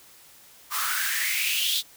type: noise with high-pass filter sweep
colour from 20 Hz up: white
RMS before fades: -26 dBFS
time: 0.7-1.83 s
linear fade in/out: 50 ms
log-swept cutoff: 1100 to 3700 Hz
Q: 6.4
effects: white hiss -52 dBFS RMS until 1.96 s